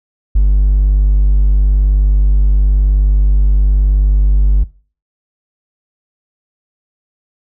triangle tone, 49.51 Hz, G1, 18 cents sharp, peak -3 dBFS, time 0.35-4.64 s, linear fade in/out 10 ms, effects noise-tail reverb RT60 0.4 s tail -22 dB re dry + tanh soft clip ceiling -2 dBFS

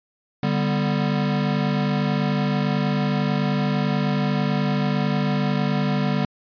square chord, G major, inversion second, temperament equal, 146.83 / 196 / 246.9 Hz, D3 / G3 / B3, 0 / 0 / 0 cents, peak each -24 / -24 / -27 dBFS, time 0.43-6.25 s, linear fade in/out 2 ms, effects resampled to 11025 Hz

